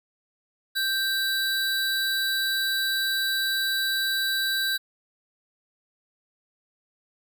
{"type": "tone pair together", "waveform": "square", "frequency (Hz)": [1568, 3934], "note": ["G6", "B7"], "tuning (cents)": [0, -7], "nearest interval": "octave + major third", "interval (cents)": 1593, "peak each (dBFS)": -27, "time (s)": [0.75, 4.78], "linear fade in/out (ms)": 20, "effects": []}